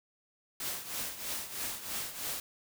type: noise with tremolo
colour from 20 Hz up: white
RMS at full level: -35 dBFS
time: 0.6-2.4 s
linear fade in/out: 2 ms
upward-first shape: triangle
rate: 3.1 Hz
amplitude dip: 75%
effects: none